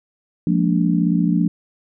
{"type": "chord", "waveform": "sine", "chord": "Bb dominant seventh", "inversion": "second", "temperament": "just", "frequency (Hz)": [174.81, 209.8, 233.1, 291.4], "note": ["F3", "Ab3", "Bb3", "D4"], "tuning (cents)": [2, 18, 0, -13], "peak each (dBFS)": [-17, -23, -22, -21], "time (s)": [0.47, 1.48], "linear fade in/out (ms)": 2, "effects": []}